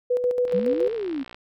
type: tone with tremolo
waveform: sine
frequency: 493.9 Hz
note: B4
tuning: in tune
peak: -18 dBFS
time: 0.1-0.89 s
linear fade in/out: 10 ms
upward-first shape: square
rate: 7.1 Hz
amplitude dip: 50%
type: click train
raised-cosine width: 0.3 ms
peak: -25 dBFS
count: 53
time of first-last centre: 0.48-1.345 s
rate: 60.1 Hz
type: exponential two-way sweep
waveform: sine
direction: up then down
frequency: 174.61 to 477.7 to 254.6 Hz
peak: -25 dBFS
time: 0.53-1.24 s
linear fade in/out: 20 ms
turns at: 0.94 s
effects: none